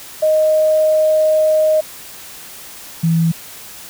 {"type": "tone pair in turn", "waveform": "sine", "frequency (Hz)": [622.3, 164.83], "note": ["D#5", "E3"], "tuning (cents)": [0, 0], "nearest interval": "octave + major seventh", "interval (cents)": 2300, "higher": "first", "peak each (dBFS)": [-10, -11], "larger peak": "first", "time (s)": [[0.22, 1.81], [3.03, 3.32]], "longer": "first", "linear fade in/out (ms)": 10, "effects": ["white hiss -35 dBFS RMS until 3.89 s"]}